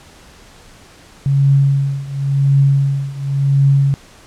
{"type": "tone with tremolo", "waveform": "sine", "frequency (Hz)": 138.59, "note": "C#3", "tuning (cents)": 0, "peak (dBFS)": -7, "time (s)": [1.26, 3.94], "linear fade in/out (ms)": 0, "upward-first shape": "triangle", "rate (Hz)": 0.93, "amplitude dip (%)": 90, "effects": ["pink hiss -43 dBFS RMS until 4.26 s", "low-pass 9000 Hz 12 dB/octave"]}